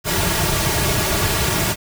pink noise with comb filter, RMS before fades -19 dBFS, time 0.04-1.76 s, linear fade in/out 50 ms, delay 3.9 ms, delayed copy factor -0.65, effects none

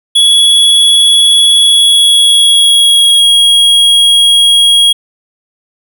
square tone with pitch glide, 3371 to 3300 Hz, G#7 to G#7, +25 to -12 cents, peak -4 dBFS, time 0.15-4.93 s, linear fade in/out 10 ms, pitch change -37 cents, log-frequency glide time 1.58-3.25 s, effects none

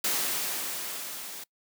white noise with level ramp, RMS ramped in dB -27 to -41 dBFS, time 0.04-1.44 s, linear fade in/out 5 ms, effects noise-tail reverb RT60 0.1 s tail -24 dB re dry + high-pass 200 Hz 12 dB/octave

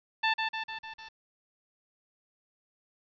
15% pulse tone with echo, 885 Hz, A5, 10 cents sharp, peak -18 dBFS, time 0.23-0.34 s, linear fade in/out 10 ms, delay 150 ms, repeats 5, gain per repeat -4 dB, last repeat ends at 1.09 s, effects resampled to 11025 Hz + 9-bit

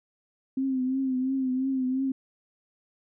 sine tone with vibrato, 261.6 Hz, C4, in tune, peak -24 dBFS, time 0.57-2.12 s, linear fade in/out 5 ms, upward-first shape triangle, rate 2.9 Hz, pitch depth 59 cents each way, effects none

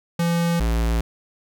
square tone pair in turn, 170 / 56.73 Hz, F3 / A#1, -46 / -46 cents, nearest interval octave + perfect fifth, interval 1900 cents, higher first, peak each -19 dBFS, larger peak neither, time 0.19-0.6 / 0.6-1.01 s, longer neither, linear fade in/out 5 ms, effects none

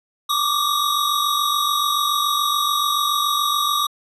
square tone cluster, 1148 / 1195 / 3784 Hz, D6 / D6 / A#7, -40 / +30 / +25 cents, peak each -23 dBFS, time 0.29-3.87 s, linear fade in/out 10 ms, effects resampled to 32000 Hz

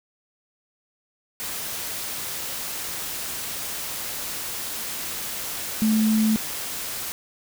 sine tone in noise, 218.3 Hz, A3, 13 cents flat, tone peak -17 dBFS, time 5.82-6.36 s, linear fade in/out 0 ms, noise white, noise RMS -31 dBFS, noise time 1.4-7.12 s, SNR +11 dB, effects none

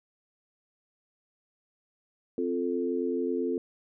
sine chord, F major, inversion second, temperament equal, 261.6 / 349.2 / 440 Hz, C4 / F4 / A4, 0 / 0 / 0 cents, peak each -31 dBFS, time 2.38-3.58 s, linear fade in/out 2 ms, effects none

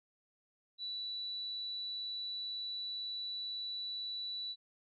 sine tone, 3951 Hz, B7, in tune, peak -38 dBFS, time 0.78-4.56 s, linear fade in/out 50 ms, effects none

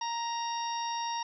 harmonic tone with a mistuned harmonic, 932.3 Hz, A#5, in tune, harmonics 1 / 2 / 3 / 4 / 5 / 6, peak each -32 / -45 / -45 / -44 / -50 / -40 dBFS, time 0.01-1.23 s, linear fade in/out 5 ms, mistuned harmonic 2, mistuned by +18 cents, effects none

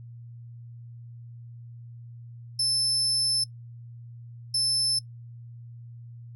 35% pulse tone bursts at uneven times, 5270 Hz, E8, 1 cent flat, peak -20 dBFS, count 2, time 2.59-3.44 / 4.54-4.99 s, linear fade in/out 5 ms, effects noise-tail reverb RT60 0.1 s tail -22 dB re dry + added 118 Hz sine -41 dBFS peak until 6.35 s

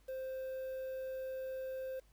triangle tone with quantisation, 523.3 Hz, C5, in tune, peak -37 dBFS, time 0.08-2 s, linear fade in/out 10 ms, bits 10, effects added 50 Hz sine -65 dBFS peak until 2.12 s + pink hiss -72 dBFS RMS until 2.12 s

